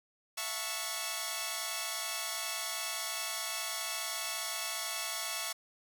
5% pulse chord, F# minor seventh, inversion third, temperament equal with one note detuned, 659.3 / 721.8 / 880 / 1108.7 Hz, E5 / F#5 / A5 / C#6, 0 / -43 / 0 / 0 cents, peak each -29 / -32 / -31 / -26 dBFS, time 0.37-5.53 s, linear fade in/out 10 ms, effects none

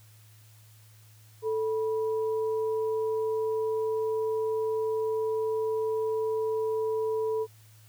sine tone pair together, 440 / 976.1 Hz, A4 / B5, 0 / -21 cents, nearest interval octave + major second, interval 1379 cents, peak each -26 / -38 dBFS, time 1.42-7.47 s, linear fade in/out 50 ms, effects added 108 Hz sine -53 dBFS peak until 7.88 s + white hiss -60 dBFS RMS until 7.88 s

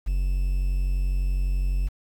triangle tone, 45.95 Hz, F#1, 11 cents flat, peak -19 dBFS, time 0.06-1.89 s, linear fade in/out 20 ms, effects 8-bit

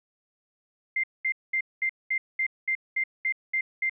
sine tone bursts, 2093 Hz, C7, in tune, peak -23 dBFS, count 11, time 0.96-3.896 s, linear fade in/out 5 ms, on 76 ms, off 210 ms, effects none

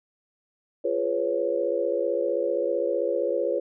sine chord, C# dominant seventh, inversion first, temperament just, 346.5 / 415.8 / 498.9 / 554.4 Hz, E#4 / G#4 / B4 / C#5, -14 / +2 / +17 / 0 cents, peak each -30 / -30 / -27 / -27 dBFS, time 0.84-3.6 s, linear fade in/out 10 ms, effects none

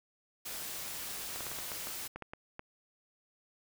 white noise, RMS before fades -41 dBFS, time 0.45-2.08 s, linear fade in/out 10 ms
clicks, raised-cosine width 0.5 ms, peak -27 dBFS, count 11, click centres 1.36 / 1.407 / 1.467 / 1.516 / 1.587 / 1.718 / 1.871 / 2.16 / 2.223 / 2.335 / 2.594 s
effects none

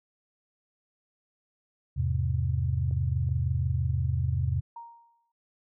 sine chord, E augmented, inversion none, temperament just, 82.41 / 103.01 / 128.76 Hz, E2 / G#2 / B#2, 0 / -14 / -27 cents, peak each -28 / -31 / -28 dBFS, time 1.96-4.61 s, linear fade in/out 20 ms
clicks, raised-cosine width 2 ms, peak -34 / -40 dBFS, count 2, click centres 2.911 / 3.29 s
sine tone with exponential decay, 933 Hz, A#5, 1 cent sharp, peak -37 dBFS, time 4.76-5.32 s, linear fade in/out 5 ms, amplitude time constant 120 ms
effects none

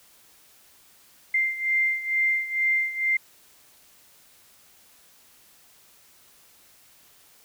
sine beating tone pair, 2093 / 2095.2 Hz, C7 / C7, 0 / +2 cents, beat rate 2.2 Hz, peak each -23 / -27 dBFS, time 1.34-3.17 s, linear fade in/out 5 ms, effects white hiss -56 dBFS RMS until 7.44 s

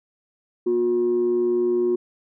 sine tone pair together, 240 / 359.6 Hz, B3 / F#4, -49 / -49 cents, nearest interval perfect fifth, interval 700 cents, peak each -27 / -17 dBFS, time 0.66-1.96 s, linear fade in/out 10 ms, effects tanh soft clip ceiling -14 dBFS

